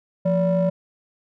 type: ring-modulated tone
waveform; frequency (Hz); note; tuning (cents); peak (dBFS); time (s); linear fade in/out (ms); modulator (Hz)
triangle; 199.9; G3; +34; -12; 0.25-0.7; 10; 374
effects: none